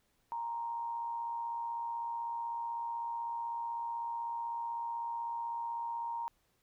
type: tone with amplitude modulation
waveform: sine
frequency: 932 Hz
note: A#5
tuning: 1 cent flat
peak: -33 dBFS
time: 0.32-6.28 s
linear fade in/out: 0 ms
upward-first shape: sine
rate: 116 Hz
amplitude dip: 45%
effects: pink hiss -75 dBFS RMS until 6.62 s